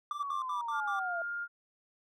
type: linear sweep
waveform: sine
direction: down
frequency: 1200 to 659.3 Hz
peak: -35 dBFS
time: 0.11-1.22 s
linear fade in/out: 2 ms
type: tone bursts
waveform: triangle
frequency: 1174.7 Hz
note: D6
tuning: in tune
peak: -32 dBFS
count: 5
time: 0.11-0.994 s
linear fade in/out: 2 ms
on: 120 ms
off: 71 ms
type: tone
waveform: sine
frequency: 1409 Hz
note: F6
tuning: 15 cents sharp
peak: -34 dBFS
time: 0.71-1.48 s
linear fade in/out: 50 ms
effects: none